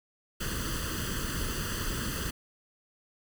pink noise with comb filter, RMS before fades -33 dBFS, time 0.4-2.31 s, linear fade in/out 10 ms, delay 0.65 ms, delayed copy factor +0.85, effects none

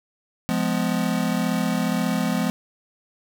square chord, F diminished, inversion none, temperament just, 174.61 / 209.5 / 251.4 Hz, F3 / Ab3 / Cb4, 0 / +15 / +31 cents, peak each -26 dBFS, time 0.49-2.5 s, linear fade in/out 0 ms, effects none

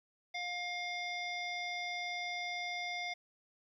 harmonic tone, 709 Hz, F5, 26 cents sharp, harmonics 1 / 3 / 5 / 7 / 8, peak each -42 / -39 / -45 / -50 / -55 dBFS, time 0.34-3.14 s, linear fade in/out 10 ms, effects 12-bit

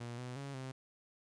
sawtooth tone with pitch steps, 119.3 / 124.9 / 139.3 / 131 Hz, A#2 / B2 / C#3 / C3, +41 / +20 / +9 / +2 cents, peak -38 dBFS, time 0-0.72 s, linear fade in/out 10 ms, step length 180 ms, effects resampled to 22050 Hz

